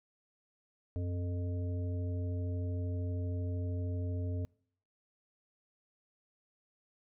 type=harmonic tone with a mistuned harmonic; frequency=87.6 Hz; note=F2; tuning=6 cents sharp; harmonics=1 / 3 / 5 / 7; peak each=-33 / -43 / -47 / -50 dBFS; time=0.96-4.45 s; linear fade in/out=0 ms; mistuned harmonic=1; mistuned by=+83 cents; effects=noise-tail reverb RT60 0.6 s tail -26 dB re dry